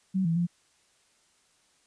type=tone with pitch steps; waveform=sine; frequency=189.2 / 165.4 / 173.1 Hz; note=F#3 / E3 / F3; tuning=+39 / +6 / -15 cents; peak=-23 dBFS; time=0.14-0.47 s; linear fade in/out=20 ms; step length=110 ms; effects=white hiss -66 dBFS RMS until 1.86 s + resampled to 22050 Hz